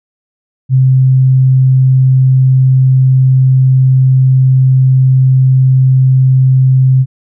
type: tone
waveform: sine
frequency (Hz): 130.81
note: C3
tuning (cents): 0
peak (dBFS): -4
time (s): 0.69-7.06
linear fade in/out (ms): 50
effects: none